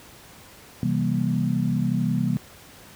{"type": "chord", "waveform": "sine", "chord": "C dominant seventh", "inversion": "none", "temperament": "equal with one note detuned", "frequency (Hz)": [130.81, 164.81, 196, 237.3], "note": ["C3", "E3", "G3", "Bb3"], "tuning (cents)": [0, 0, 0, 31], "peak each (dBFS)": -26, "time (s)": [0.83, 2.37], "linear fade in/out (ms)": 0, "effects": ["pink hiss -47 dBFS RMS until 2.95 s", "high-pass 60 Hz 12 dB/octave"]}